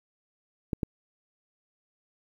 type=clicks; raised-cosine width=3 ms; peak=-15 dBFS; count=2; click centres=0.732 / 0.832 s; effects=9-bit